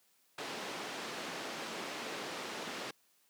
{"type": "band-pass noise", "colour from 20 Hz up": "pink", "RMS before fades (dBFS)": -42, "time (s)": [0.38, 2.91], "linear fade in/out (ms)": 5, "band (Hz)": [250, 5300], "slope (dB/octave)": 12, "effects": ["white hiss -71 dBFS RMS until 3.29 s", "high-pass 150 Hz 12 dB/octave"]}